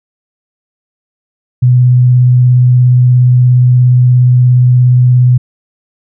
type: tone with vibrato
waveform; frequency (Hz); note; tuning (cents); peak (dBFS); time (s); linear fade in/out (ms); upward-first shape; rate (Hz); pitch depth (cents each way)
sine; 124.8; B2; +19; -3; 1.62-5.38; 10; triangle; 17; 15
effects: none